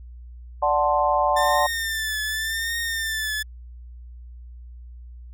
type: chord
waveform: sine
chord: D dominant seventh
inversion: none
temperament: equal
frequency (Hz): 587.3 / 740 / 880 / 1046.5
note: D5 / F#5 / A5 / C6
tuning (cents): 0 / 0 / 0 / 0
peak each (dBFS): -23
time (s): 0.62-1.67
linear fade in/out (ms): 10
type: tone with vibrato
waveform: sawtooth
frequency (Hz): 1786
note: A6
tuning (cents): +25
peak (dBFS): -21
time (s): 1.36-3.43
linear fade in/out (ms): 10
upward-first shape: triangle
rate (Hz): 0.88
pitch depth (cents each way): 67
effects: added 60 Hz sine -38 dBFS peak until 5.33 s